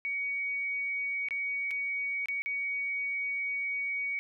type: tone with dropouts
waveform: sine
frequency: 2248 Hz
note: C#7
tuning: 24 cents sharp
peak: -30 dBFS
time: 0.05-4.19 s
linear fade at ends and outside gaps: 0 ms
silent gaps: 1.286-1.308 / 1.708-1.712 / 2.258-2.285 / 2.42-2.46 s
effects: none